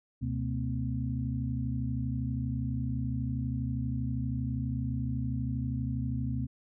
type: tone cluster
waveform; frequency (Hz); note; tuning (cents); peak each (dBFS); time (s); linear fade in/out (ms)
sine; 73.2 / 126 / 225.1 / 257.4; D2 / B2 / A3 / C4; -5 / +35 / +40 / -28; -36 / -32 / -38 / -37; 0.21-6.47; 20
effects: none